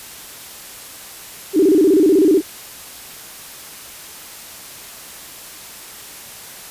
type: tone with vibrato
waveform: sine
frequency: 346.3 Hz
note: F4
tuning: 15 cents flat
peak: -9 dBFS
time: 1.53-2.42 s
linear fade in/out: 50 ms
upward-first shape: square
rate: 16 Hz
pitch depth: 200 cents each way
effects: white hiss -36 dBFS RMS until 6.7 s + resampled to 32000 Hz